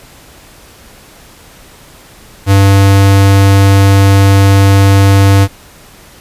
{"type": "tone", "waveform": "square", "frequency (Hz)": 98.3, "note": "G2", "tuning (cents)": 5, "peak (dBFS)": -4, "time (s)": [2.46, 5.48], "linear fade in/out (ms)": 50, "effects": ["pink hiss -38 dBFS RMS until 6.2 s", "resampled to 32000 Hz"]}